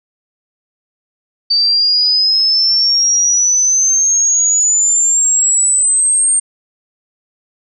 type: exponential sweep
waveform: sine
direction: up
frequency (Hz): 4600 to 8700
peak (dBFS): -9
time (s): 1.5-6.4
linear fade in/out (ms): 10
effects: none